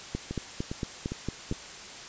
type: two click trains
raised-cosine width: 3 ms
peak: -17 / -20 dBFS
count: 7 / 4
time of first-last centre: 0.15-1.514 / 0.31-1.525 s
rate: 4.4 / 2.47 Hz
effects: white hiss -43 dBFS RMS until 2.08 s + resampled to 16000 Hz